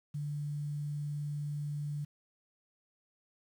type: tone with quantisation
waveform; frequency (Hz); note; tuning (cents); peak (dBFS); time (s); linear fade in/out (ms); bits
sine; 146.8; D3; 0; -34; 0.14-2.05; 10; 10
effects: none